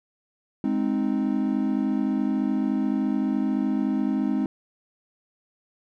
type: chord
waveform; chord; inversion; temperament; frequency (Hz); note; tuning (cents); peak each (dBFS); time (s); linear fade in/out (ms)
triangle; Ab major; none; equal; 207.7 / 261.6 / 311.1; Ab3 / C4 / Eb4; 0 / 0 / 0; -24 / -23 / -26; 0.64-4.46; 2
effects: none